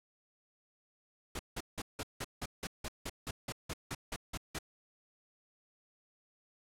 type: noise bursts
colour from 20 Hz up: pink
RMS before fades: -39 dBFS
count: 16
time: 1.35-4.588 s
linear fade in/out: 5 ms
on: 43 ms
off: 170 ms
effects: low-pass 11000 Hz 12 dB/octave